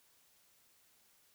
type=silence; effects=white hiss -69 dBFS RMS until 1.34 s